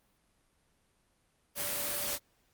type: tone in noise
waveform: sine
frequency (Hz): 579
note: D5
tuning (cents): -25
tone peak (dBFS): -44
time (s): 1.55-2.19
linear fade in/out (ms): 50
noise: white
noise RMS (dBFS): -34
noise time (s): 1.55-2.19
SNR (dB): -13
effects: pink hiss -72 dBFS RMS until 2.53 s + Opus 32 kbps